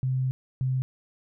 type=tone pair in turn; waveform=sine; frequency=130 / 130 Hz; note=C3 / C3; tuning=-11 / -11 cents; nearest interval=unison; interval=0 cents; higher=neither; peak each=-23 / -23 dBFS; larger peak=neither; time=0.03-0.31 / 0.61-0.82 s; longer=first; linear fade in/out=0 ms; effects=none